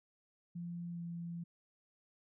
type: tone with pitch glide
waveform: sine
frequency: 172.4 to 170.32 Hz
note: F3 to F3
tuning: -22 to -43 cents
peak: -40 dBFS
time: 0.55-1.44 s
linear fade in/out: 10 ms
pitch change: -21 cents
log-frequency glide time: 0.91-1.01 s
effects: none